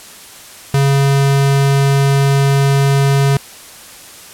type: tone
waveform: square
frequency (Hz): 138.59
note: C#3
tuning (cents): 0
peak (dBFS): -10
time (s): 0.74-3.37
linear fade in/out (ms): 2
effects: white hiss -36 dBFS RMS until 4.33 s + low-pass 12000 Hz 12 dB/octave